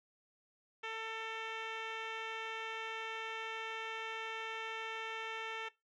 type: tone with low-pass filter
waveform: 10% pulse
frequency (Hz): 446.4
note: A4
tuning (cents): +25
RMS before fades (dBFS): -42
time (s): 0.83-5.69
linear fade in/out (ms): 10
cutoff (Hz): 3200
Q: 1.6
effects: noise-tail reverb RT60 0.2 s tail -19 dB re dry